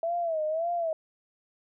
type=tone with vibrato; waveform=sine; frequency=654 Hz; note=E5; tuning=14 cents flat; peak=-26 dBFS; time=0.03-0.93 s; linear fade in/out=2 ms; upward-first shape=sine; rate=1.8 Hz; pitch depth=110 cents each way; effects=none